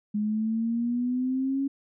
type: exponential sweep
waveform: sine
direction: up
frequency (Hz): 207.7 to 277.2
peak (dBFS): -24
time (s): 0.14-1.68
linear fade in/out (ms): 10
effects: none